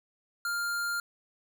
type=tone; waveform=square; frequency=1400 Hz; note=F6; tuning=4 cents sharp; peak=-30 dBFS; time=0.45-1 s; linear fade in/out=2 ms; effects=none